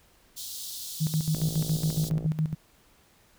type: high-pass noise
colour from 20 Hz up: pink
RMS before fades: -38 dBFS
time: 0.36-2.1 s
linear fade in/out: 20 ms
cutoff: 3500 Hz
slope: 48 dB/octave
type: tone with tremolo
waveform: sine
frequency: 156.4 Hz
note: D#3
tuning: 9 cents sharp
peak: -22 dBFS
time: 1-2.55 s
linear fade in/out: 20 ms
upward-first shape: square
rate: 7.2 Hz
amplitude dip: 75%
type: click train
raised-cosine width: 2 ms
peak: -26 dBFS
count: 53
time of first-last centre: 1.35-2.261 s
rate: 57.1 Hz
effects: pink hiss -61 dBFS RMS until 3.38 s